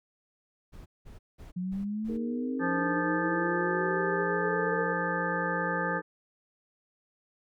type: noise bursts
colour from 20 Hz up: brown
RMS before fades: -46 dBFS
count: 5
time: 0.72-2.18 s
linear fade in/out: 20 ms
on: 140 ms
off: 190 ms
type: linear sweep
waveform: sine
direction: up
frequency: 177.1 to 466.2 Hz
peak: -30 dBFS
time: 1.56-4.93 s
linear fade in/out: 10 ms
type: chord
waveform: sine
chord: D# suspended fourth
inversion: none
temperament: equal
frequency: 311.1 / 415.3 / 466.2 Hz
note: D#4 / G#4 / A#4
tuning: 0 / 0 / 0 cents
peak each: -40 / -42 / -39 dBFS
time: 2.08-6.02 s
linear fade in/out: 20 ms
type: harmonic tone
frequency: 174.3 Hz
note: F3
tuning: 3 cents flat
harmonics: 1 / 3 / 5 / 7 / 9 / 10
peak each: -35 / -35 / -35 / -35 / -35 / -35 dBFS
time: 2.59-6.02 s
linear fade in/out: 50 ms
effects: none